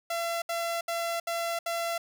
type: tone bursts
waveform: sawtooth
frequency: 677 Hz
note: E5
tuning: 46 cents sharp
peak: -25 dBFS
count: 5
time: 0.1-1.98 s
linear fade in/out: 5 ms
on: 320 ms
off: 70 ms
effects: none